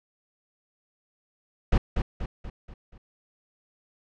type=noise with echo; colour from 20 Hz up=brown; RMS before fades=-19 dBFS; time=1.72-1.78 s; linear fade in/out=5 ms; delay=240 ms; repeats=5; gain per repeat=-6 dB; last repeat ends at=2.98 s; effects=low-pass 4000 Hz 12 dB/octave